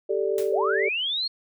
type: chord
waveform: sine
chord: G suspended second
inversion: none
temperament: equal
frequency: 392 / 440 / 587.3 Hz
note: G4 / A4 / D5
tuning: 0 / 0 / 0 cents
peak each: -25 / -26 / -29 dBFS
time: 0.09-0.89 s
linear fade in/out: 10 ms
type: noise with exponential decay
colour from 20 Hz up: white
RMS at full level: -35 dBFS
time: 0.38-0.59 s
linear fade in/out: 1 ms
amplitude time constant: 44 ms
type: linear sweep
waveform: sine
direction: up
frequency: 466.2 to 4357 Hz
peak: -24 dBFS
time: 0.52-1.28 s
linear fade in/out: 10 ms
effects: none